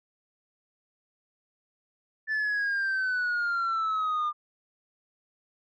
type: exponential sweep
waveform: sine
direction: down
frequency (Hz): 1760 to 1200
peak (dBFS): -23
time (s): 2.27-4.33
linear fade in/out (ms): 50
effects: tanh soft clip ceiling -24 dBFS